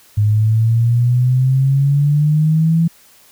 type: exponential sweep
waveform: sine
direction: up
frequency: 103.83 to 167.5 Hz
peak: -10 dBFS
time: 0.17-2.88 s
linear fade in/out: 10 ms
effects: white hiss -48 dBFS RMS until 3.31 s